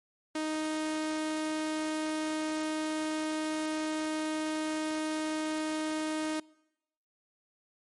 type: tone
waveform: sawtooth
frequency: 311.1 Hz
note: D#4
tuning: in tune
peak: -27 dBFS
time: 0.35-6.4 s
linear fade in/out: 5 ms
effects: noise-tail reverb RT60 0.9 s tail -24 dB re dry + MP3 48 kbps